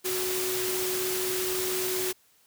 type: tone in noise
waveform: sine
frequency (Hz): 370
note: F#4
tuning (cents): 0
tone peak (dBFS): -30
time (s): 0.04-2.13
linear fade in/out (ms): 20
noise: white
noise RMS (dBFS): -31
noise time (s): 0.04-2.13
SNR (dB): -2
effects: white hiss -63 dBFS RMS until 2.46 s + high-pass 60 Hz 12 dB/octave